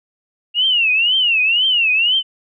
sine tone with vibrato, 2800 Hz, F7, 4 cents sharp, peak -12 dBFS, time 0.54-2.23 s, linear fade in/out 50 ms, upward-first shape triangle, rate 2 Hz, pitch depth 220 cents each way, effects none

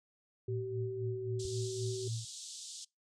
sine tone with pitch glide, 383.3 to 379.6 Hz, G4 to F#4, -39 to +44 cents, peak -37 dBFS, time 0.48-2.08 s, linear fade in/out 5 ms, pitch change -17 cents, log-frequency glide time 0.98-1.08 s
sine tone with tremolo, 113.6 Hz, A#2, 44 cents flat, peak -34 dBFS, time 0.48-2.25 s, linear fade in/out 5 ms, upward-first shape sine, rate 3.8 Hz, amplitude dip 80%
white band-pass noise, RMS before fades -47 dBFS, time 1.39-2.85 s, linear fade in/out 10 ms, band 3400 to 8400 Hz, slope 48 dB/octave
sine tone with exponential decay, 91 Hz, F#2, 28 cents flat, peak -35 dBFS, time 1.45-1.54 s, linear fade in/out 0 ms, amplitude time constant 18 ms
effects noise-tail reverb RT60 0.2 s tail -24 dB re dry

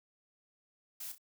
blue noise with echo, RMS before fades -43 dBFS, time 1-1.12 s, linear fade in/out 5 ms, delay 31 ms, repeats 2, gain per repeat -9 dB, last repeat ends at 1.182 s, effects none

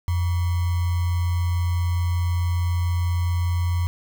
sine tone with sample-and-hold, 87.31 Hz, F2, in tune, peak -19 dBFS, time 0.08-3.87 s, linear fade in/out 0 ms, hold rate 1050 Hz, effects none

